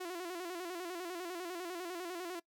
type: tone with vibrato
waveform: sawtooth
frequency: 353 Hz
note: F4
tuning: 19 cents sharp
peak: -36 dBFS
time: 0-2.4 s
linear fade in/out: 10 ms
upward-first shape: square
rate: 10 Hz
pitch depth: 71 cents each way
effects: noise-tail reverb RT60 0.1 s tail -22 dB re dry